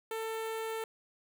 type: tone with notch filter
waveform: sawtooth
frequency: 445.8 Hz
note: A4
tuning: 23 cents sharp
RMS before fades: -37 dBFS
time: 0.11-0.84 s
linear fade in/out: 2 ms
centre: 5300 Hz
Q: 1.5
effects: none